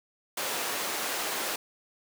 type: high-pass noise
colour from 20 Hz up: pink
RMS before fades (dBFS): -32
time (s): 0.37-1.56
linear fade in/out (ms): 5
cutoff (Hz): 470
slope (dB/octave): 12
effects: none